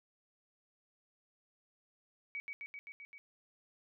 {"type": "tone with echo", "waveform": "sine", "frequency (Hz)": 2266, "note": "C#7", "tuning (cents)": 37, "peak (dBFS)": -38, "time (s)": [2.35, 2.4], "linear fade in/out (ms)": 0, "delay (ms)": 130, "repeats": 6, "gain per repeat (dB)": -2, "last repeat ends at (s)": 3.18, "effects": []}